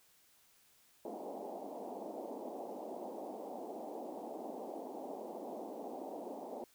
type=band-pass noise; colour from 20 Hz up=white; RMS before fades=-45 dBFS; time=1.05-6.64 s; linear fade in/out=2 ms; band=220 to 820 Hz; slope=48 dB/octave; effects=white hiss -68 dBFS RMS until 6.74 s